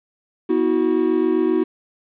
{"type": "chord", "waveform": "triangle", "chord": "B suspended fourth", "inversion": "none", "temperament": "equal with one note detuned", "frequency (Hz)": [246.9, 322.3, 370], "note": ["B3", "E4", "F#4"], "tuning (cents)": [0, -39, 0], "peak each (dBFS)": [-22, -17, -17], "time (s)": [0.49, 1.64], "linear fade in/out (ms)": 10, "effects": ["resampled to 8000 Hz", "8-bit"]}